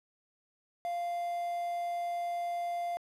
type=tone with quantisation; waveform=triangle; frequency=695 Hz; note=F5; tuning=9 cents flat; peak=-30 dBFS; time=0.85-2.97 s; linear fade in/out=0 ms; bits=8; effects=low-pass 7000 Hz 12 dB/octave